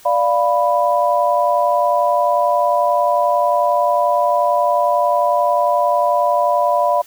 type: chord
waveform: sine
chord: B diminished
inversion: first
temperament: equal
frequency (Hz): 587.3 / 698.5 / 987.8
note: D5 / F5 / B5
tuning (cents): 0 / 0 / 0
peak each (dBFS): -17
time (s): 0.05-7.02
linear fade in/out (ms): 10
effects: white hiss -45 dBFS RMS until 7.06 s